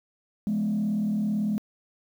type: tone with frequency modulation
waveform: sine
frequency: 210 Hz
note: G#3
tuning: 19 cents sharp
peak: -22 dBFS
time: 0.47-1.58 s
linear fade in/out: 0 ms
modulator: 38 Hz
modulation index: 0.59
effects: tanh soft clip ceiling -20 dBFS + 9-bit